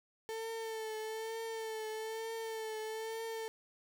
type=tone with vibrato; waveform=35% pulse; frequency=443.7 Hz; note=A4; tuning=14 cents sharp; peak=-37 dBFS; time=0.29-3.48 s; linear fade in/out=0 ms; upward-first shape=triangle; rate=1.1 Hz; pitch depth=40 cents each way; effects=none